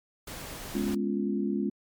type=noise; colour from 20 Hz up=pink; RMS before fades=-40 dBFS; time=0.27-0.95 s; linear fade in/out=5 ms
type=chord; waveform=sine; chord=C# dominant seventh; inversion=second; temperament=equal; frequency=207.7 / 246.9 / 277.2 / 349.2 Hz; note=G#3 / B3 / C#4 / E#4; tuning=0 / 0 / 0 / 0 cents; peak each=-29 / -35 / -32 / -33 dBFS; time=0.74-1.7 s; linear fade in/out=10 ms
effects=MP3 96 kbps